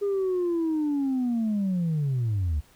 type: linear sweep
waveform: sine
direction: down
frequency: 408.8 to 69 Hz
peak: -21 dBFS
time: 0.01-2.61 s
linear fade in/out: 20 ms
effects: tanh soft clip ceiling -21 dBFS + pink hiss -58 dBFS RMS until 2.75 s